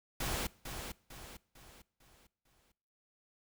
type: noise with echo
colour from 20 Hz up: pink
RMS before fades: -36 dBFS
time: 0.2-0.47 s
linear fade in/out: 5 ms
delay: 450 ms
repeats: 5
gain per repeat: -7 dB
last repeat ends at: 2.72 s
effects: noise-tail reverb RT60 0.8 s tail -23 dB re dry